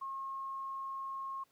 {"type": "tone", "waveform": "sine", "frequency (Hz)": 1080, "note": "C#6", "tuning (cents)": -45, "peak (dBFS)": -38, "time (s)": [0.01, 1.44], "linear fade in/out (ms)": 10, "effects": ["pink hiss -72 dBFS RMS until 1.51 s", "high-pass 150 Hz 12 dB/octave"]}